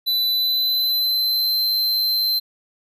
square tone with pitch glide, 3992 to 4102 Hz, B7 to C8, +18 to -35 cents, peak -18 dBFS, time 0.06-2.4 s, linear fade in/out 20 ms, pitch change +47 cents, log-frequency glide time 0.28-1.57 s, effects none

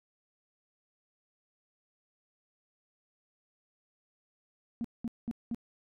sine tone bursts, 233.1 Hz, A#3, in tune, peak -30 dBFS, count 4, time 4.81-5.546 s, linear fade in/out 0 ms, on 34 ms, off 200 ms, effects tanh soft clip ceiling -27 dBFS

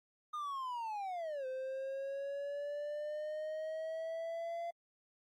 triangle linear two-way sweep, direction down then up, 1232 to 516 to 685 Hz, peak -36 dBFS, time 0.33-4.71 s, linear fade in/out 10 ms, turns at 1.46 s, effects AAC 64 kbps

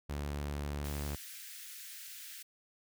sawtooth tone, 72.4 Hz, D2, 24 cents flat, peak -32 dBFS, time 0.09-1.16 s, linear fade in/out 10 ms
white high-pass noise, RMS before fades -48 dBFS, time 0.84-2.43 s, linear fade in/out 10 ms, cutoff 1500 Hz, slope 48 dB/octave
effects none

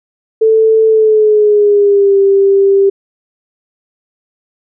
sine tone with pitch glide, 442 to 393.8 Hz, A4 to G4, +8 to +8 cents, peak -5 dBFS, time 0.41-2.9 s, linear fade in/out 10 ms, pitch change -200 cents, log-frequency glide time 0.87-2.18 s, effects none

